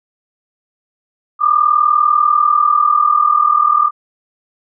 sine tone pair together, 1179.8 / 1220 Hz, D6 / D#6, +8 / -34 cents, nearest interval minor second, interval 58 cents, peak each -12 dBFS, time 1.39-3.91 s, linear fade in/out 50 ms, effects none

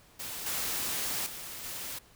white noise with level steps, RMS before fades -39 / -33 / -42 / -39 dBFS, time 0.19-1.99 s, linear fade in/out 10 ms, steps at 0.46 / 1.26 / 1.64 s, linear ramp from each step 5 ms, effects pink hiss -59 dBFS RMS until 2.15 s

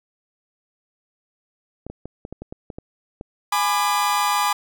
clicks, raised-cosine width 2 ms, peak -20 dBFS, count 10, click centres 1.866 / 1.9 / 2.056 / 2.251 / 2.326 / 2.42 / 2.525 / 2.702 / 2.785 / 3.211 s
40% pulse chord, G# diminished, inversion none, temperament just, 830.6 / 996.7 / 1196.1 Hz, G#5 / B5 / D6, 0 / +16 / +31 cents, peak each -22 dBFS, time 3.52-4.53 s, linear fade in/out 5 ms
effects none

